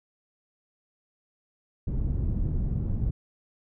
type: low-pass noise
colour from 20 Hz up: pink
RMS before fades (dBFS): -27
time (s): 1.87-3.11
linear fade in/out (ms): 10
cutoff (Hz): 150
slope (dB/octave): 12
effects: none